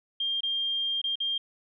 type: tone with dropouts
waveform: sine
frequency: 3200 Hz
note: G7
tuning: 35 cents sharp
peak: -26 dBFS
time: 0.2-1.38 s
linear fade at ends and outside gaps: 5 ms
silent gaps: 0.407-0.432 / 1.016-1.04 / 1.156-1.202 s
effects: none